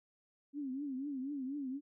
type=tone with vibrato; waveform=sine; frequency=273.9 Hz; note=C#4; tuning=21 cents flat; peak=-37 dBFS; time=0.53-1.81 s; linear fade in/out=50 ms; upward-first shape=triangle; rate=4.1 Hz; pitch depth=150 cents each way; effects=none